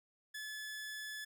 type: tone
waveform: sawtooth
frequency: 1721 Hz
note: A6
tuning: 39 cents flat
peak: -39 dBFS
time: 0.34-1.25 s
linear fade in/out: 10 ms
effects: none